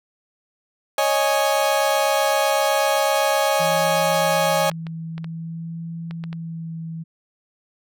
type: chord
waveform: 35% pulse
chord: C# suspended second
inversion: none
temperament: equal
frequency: 554.4 / 622.3 / 830.6 Hz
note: C#5 / D#5 / G#5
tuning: 0 / 0 / 0 cents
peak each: -20 dBFS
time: 0.98-4.7 s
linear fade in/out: 2 ms
type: tone with vibrato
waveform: sine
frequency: 164.81 Hz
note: E3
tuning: in tune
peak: -28 dBFS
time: 3.59-7.04 s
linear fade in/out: 20 ms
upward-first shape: sine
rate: 0.52 Hz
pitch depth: 16 cents each way
type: clicks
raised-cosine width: 0.3 ms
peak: -21 dBFS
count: 12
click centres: 3.914 / 4.147 / 4.335 / 4.442 / 4.572 / 4.715 / 4.868 / 5.18 / 5.244 / 6.11 / 6.239 / 6.329 s
effects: none